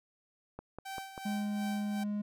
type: click train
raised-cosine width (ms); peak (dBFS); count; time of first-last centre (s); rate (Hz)
1; -28; 4; 0.59-1.178; 5.1
type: tone with tremolo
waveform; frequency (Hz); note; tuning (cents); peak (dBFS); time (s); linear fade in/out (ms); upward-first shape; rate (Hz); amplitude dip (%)
sawtooth; 775; G5; -20; -35; 0.85-2.04; 10; sine; 2.7; 65
type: tone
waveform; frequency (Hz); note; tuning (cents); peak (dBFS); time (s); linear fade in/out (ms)
triangle; 207.3; G#3; -3; -30; 1.25-2.22; 10
effects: none